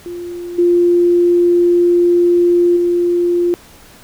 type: tone with level steps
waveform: sine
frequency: 349.2 Hz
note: F4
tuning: in tune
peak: -23 / -8 / -11 dBFS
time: 0.06-3.54 s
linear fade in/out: 0 ms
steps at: 0.58 / 2.76 s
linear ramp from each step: 10 ms
effects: pink hiss -42 dBFS RMS until 4.03 s